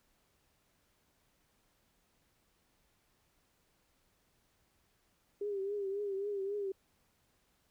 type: tone with vibrato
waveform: sine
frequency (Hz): 399.6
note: G4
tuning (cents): +33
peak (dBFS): -34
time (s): 5.41-6.72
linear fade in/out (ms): 5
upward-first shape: triangle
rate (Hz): 3.7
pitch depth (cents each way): 78
effects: pink hiss -74 dBFS RMS until 7.7 s